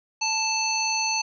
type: harmonic tone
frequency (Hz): 879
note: A5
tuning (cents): -2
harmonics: 1 / 3 / 5 / 7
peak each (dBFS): -28 / -28 / -28 / -28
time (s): 0.21-1.22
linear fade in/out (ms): 10
effects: none